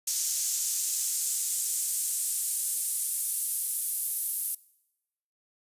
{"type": "noise with high-pass filter sweep", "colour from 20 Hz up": "pink", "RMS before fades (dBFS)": -30, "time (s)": [0.07, 4.55], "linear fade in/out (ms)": 5, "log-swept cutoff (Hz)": [6500, 11000], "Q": 2, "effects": ["noise-tail reverb RT60 0.9 s tail -22 dB re dry", "resampled to 32000 Hz"]}